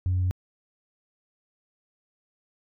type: tone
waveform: sine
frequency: 91.3 Hz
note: F#2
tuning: 23 cents flat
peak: -20 dBFS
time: 0.06-0.31 s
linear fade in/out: 0 ms
effects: tanh soft clip ceiling -19 dBFS